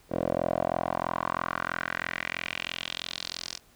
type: tone with band-pass filter sweep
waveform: 10% pulse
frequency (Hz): 43.05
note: F1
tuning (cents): -24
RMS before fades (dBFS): -32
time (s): 0.09-3.6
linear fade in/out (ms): 50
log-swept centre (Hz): 460 to 5400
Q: 3
effects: pink hiss -60 dBFS RMS until 3.75 s